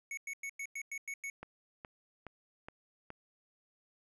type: tone bursts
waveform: square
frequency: 2217 Hz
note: C#7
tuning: in tune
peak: -39 dBFS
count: 8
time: 0.11-1.3 s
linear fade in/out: 2 ms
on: 63 ms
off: 98 ms
type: click train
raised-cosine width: 0.5 ms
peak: -30 dBFS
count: 5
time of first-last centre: 1.43-3.104 s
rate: 2.39 Hz
effects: resampled to 24000 Hz + 12-bit